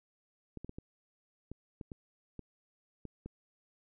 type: clicks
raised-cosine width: 3 ms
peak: -30 dBFS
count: 10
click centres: 0.573 / 0.646 / 0.694 / 0.785 / 1.516 / 1.812 / 1.918 / 2.393 / 3.053 / 3.26 s
effects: none